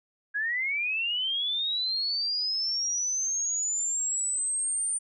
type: linear sweep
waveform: sine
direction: up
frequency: 1631 to 9070 Hz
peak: -26 dBFS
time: 0.34-4.99 s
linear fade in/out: 20 ms
effects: none